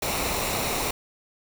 pink noise with comb filter, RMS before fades -27 dBFS, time 0.02-0.91 s, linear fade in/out 5 ms, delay 0.62 ms, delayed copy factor -0.5, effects none

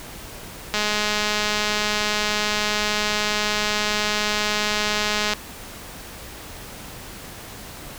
click train, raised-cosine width 0.2 ms, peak -5 dBFS, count 966, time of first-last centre 0.74-5.335 s, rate 210 Hz, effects pink hiss -38 dBFS RMS until 7.98 s

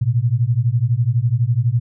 sine beating tone pair, 113.3 / 125.3 Hz, A#2 / B2, -49 / +25 cents, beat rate 12 Hz, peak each -17 / -17 dBFS, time 0.01-1.8 s, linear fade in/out 10 ms, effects none

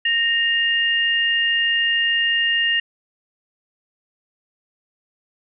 sine tone pair together, 1853.3 / 2818 Hz, A#6 / F7, -11 / +15 cents, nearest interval perfect fifth, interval 726 cents, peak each -19 dBFS, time 0.05-2.8 s, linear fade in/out 5 ms, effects none

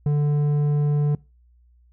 square tone with low-pass filter, 146.83 Hz, D3, in tune, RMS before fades -20 dBFS, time 0.06-1.15 s, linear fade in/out 2 ms, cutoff 420 Hz, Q 0.51, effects noise-tail reverb RT60 0.3 s tail -24 dB re dry + added 60 Hz sine -53 dBFS peak until 1.92 s

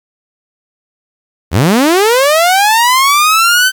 sawtooth linear sweep, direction up, 65.41 to 1548 Hz, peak -3 dBFS, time 1.51-3.72 s, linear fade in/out 50 ms, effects 7-bit

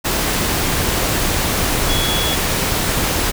sine tone in noise, 3367 Hz, G#7, 23 cents sharp, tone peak -21 dBFS, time 1.88-2.36 s, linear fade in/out 20 ms, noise pink, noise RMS -18 dBFS, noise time 0.04-3.32 s, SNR -6 dB, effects none

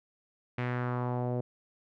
sawtooth tone with low-pass filter sweep, 123.47 Hz, B2, in tune, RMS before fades -32 dBFS, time 0.58-1.41 s, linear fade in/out 5 ms, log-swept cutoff 2300 to 540 Hz, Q 2.2, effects none

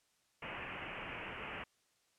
white low-pass noise, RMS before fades -45 dBFS, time 0.42-1.64 s, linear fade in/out 5 ms, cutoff 2900 Hz, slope 96 dB/octave, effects white hiss -75 dBFS RMS until 2.18 s + low-pass 9000 Hz 12 dB/octave

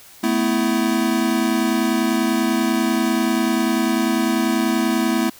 square chord, A suspended second, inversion none, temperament equal with one note detuned, 220 / 250.2 / 329.6 Hz, A3 / B3 / E4, 0 / +23 / 0 cents, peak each -22 dBFS, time 0.23-5.3 s, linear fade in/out 10 ms, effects white hiss -45 dBFS RMS until 5.39 s

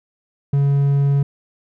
triangle tone, 140.5 Hz, C#3, 24 cents sharp, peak -11 dBFS, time 0.53-1.23 s, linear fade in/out 5 ms, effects none

